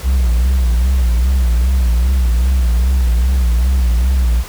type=tone with vibrato; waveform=sine; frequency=61.74 Hz; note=B1; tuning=in tune; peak=-7 dBFS; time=0.03-4.44 s; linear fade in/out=50 ms; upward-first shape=sine; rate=2.5 Hz; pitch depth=110 cents each way; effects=tanh soft clip ceiling -9 dBFS + pink hiss -32 dBFS RMS until 4.48 s